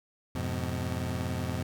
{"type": "chord", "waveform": "25% pulse", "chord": "F diminished", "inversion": "none", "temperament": "just", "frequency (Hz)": [87.31, 104.77, 125.72], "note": ["F2", "Ab2", "Cb3"], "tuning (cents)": [0, 16, 31], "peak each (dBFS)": [-30, -34, -31], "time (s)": [0.35, 1.63], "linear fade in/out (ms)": 5, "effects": []}